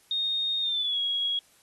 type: tone with pitch glide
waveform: sine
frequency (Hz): 3698 to 3314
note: A#7 to G#7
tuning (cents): -15 to -4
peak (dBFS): -25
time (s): 0.11-1.39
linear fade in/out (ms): 2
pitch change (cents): -189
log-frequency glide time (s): 0.61-0.99
effects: white hiss -61 dBFS RMS until 1.62 s + AAC 32 kbps